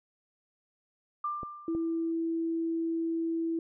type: tone with exponential decay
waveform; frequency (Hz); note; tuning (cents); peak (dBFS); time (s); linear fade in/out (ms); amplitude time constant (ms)
sine; 1189; D6; +21; -28; 1.24-2.12; 5; 190
type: clicks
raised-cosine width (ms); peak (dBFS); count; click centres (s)
2; -27; 2; 1.432 / 1.75
type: tone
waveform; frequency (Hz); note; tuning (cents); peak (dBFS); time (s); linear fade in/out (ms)
sine; 329.6; E4; 0; -28; 1.68-3.59; 2
effects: none